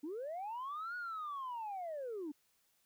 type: linear two-way sweep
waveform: sine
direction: up then down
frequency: 277.2 to 1466 to 277.2 Hz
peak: -38 dBFS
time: 0.03-2.32 s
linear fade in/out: 10 ms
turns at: 0.96 s
effects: tanh soft clip ceiling -37 dBFS + white hiss -75 dBFS RMS until 2.85 s